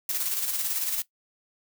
blue noise with tremolo, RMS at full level -27 dBFS, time 0.09-1.02 s, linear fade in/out 2 ms, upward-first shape square, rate 18 Hz, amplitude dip 40%, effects noise-tail reverb RT60 0.1 s tail -17 dB re dry

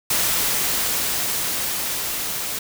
white noise with level ramp, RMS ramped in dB -20 to -27 dBFS, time 0.1-2.59 s, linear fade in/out 5 ms, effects none

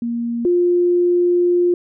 sine tone pair in turn, 235.2 / 352.4 Hz, A#3 / F4, +16 / +16 cents, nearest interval perfect fifth, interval 700 cents, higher second, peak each -19 / -12 dBFS, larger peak second, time 0.02-0.45 / 0.45-1.74 s, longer second, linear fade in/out 2 ms, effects none

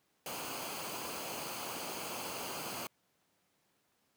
pink noise with comb filter, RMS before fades -41 dBFS, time 0.26-2.87 s, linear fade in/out 2 ms, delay 0.54 ms, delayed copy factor -0.55, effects pink hiss -75 dBFS RMS until 4.16 s + high-pass 150 Hz 12 dB/octave

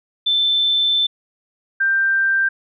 sine tone pair in turn, 3536 / 1575.1 Hz, A7 / G6, +8 / +8 cents, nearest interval octave + major second, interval 1400 cents, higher first, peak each -14 dBFS, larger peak neither, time 0.26-1.07 / 1.8-2.49 s, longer first, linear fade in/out 10 ms, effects none

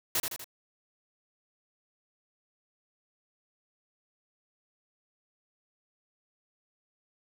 white noise with echo, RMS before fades -28 dBFS, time 0.15-0.2 s, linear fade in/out 2 ms, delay 81 ms, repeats 3, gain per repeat -5 dB, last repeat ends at 0.443 s, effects none

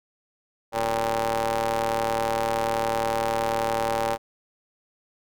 sawtooth ring-modulated tone, 110.6 Hz, A2, 9 cents sharp, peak -16 dBFS, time 0.72-4.18 s, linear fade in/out 50 ms, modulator 683 Hz, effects none

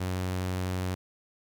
sawtooth tone, 92 Hz, F#2, 9 cents flat, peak -25 dBFS, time 0-0.95 s, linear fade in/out 10 ms, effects 11-bit

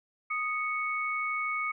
sine tone pair together, 1244.2 / 2217 Hz, D#6 / C#7, 0 / 0 cents, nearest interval minor seventh, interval 1000 cents, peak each -32 / -31 dBFS, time 0.3-1.72 s, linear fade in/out 10 ms, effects none

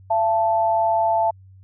sine tone pair together, 675 / 879.2 Hz, E5 / A5, +41 / -2 cents, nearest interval perfect fourth, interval 457 cents, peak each -19 dBFS, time 0.1-1.31 s, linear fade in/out 10 ms, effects added 95 Hz sine -44 dBFS peak until 1.63 s

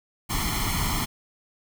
pink noise with comb filter, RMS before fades -26 dBFS, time 0.29-1.06 s, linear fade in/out 20 ms, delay 0.94 ms, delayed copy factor +1, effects none

